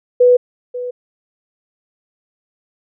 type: tone with echo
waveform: sine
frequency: 493.9 Hz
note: B4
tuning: in tune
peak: -6 dBFS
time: 0.2-0.37 s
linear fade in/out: 10 ms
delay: 540 ms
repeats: 1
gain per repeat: -15 dB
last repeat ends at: 0.91 s
effects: none